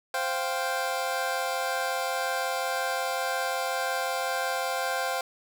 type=chord; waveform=25% pulse; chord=C suspended fourth; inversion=none; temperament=equal; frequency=523.3 / 698.5 / 784 Hz; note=C5 / F5 / G5; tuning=0 / 0 / 0 cents; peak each=-28 dBFS; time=0.14-5.21 s; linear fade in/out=2 ms; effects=none